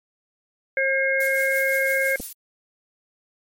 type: harmonic tone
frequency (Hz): 537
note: C5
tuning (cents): +45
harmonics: 1 / 3 / 4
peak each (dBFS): -23 / -23 / -23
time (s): 0.77-2.16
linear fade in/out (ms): 2
type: noise with tremolo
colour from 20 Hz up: violet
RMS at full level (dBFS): -30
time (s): 1.2-2.33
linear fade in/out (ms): 5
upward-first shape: sine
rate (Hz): 6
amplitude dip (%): 45
type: clicks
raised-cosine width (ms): 2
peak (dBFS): -21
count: 2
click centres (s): 2.199 / 2.203
effects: MP3 64 kbps